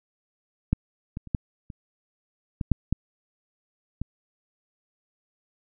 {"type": "clicks", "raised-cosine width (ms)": 5, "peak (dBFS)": [-8, -20, -29, -11, -26, -15, -6, -10, -17], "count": 9, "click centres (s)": [0.73, 1.171, 1.273, 1.348, 1.702, 2.612, 2.717, 2.926, 4.016], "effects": []}